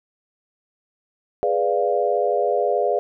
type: chord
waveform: sine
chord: G# diminished seventh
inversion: none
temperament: equal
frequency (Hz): 415.3 / 493.9 / 587.3 / 698.5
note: G#4 / B4 / D5 / F5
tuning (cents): 0 / 0 / 0 / 0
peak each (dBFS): -23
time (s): 1.43-2.99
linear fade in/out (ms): 0
effects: none